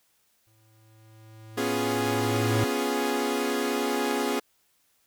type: tone with exponential growth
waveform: square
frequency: 110 Hz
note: A2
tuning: in tune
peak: -23 dBFS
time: 0.47-2.64 s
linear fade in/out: 0 ms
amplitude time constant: 470 ms
type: chord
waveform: sawtooth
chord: C# dominant seventh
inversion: third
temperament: equal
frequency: 246.9 / 277.2 / 349.2 / 415.3 Hz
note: B3 / C#4 / E#4 / G#4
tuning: 0 / 0 / 0 / 0 cents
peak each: -27 / -27 / -29 / -25 dBFS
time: 1.57-4.4 s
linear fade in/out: 10 ms
effects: white hiss -68 dBFS RMS until 5.06 s